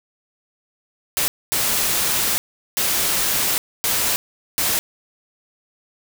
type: noise bursts at uneven times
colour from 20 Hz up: white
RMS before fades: -20 dBFS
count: 5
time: 1.17-1.28 / 1.52-2.38 / 2.77-3.58 / 3.84-4.16 / 4.58-4.79 s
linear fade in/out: 0 ms
effects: none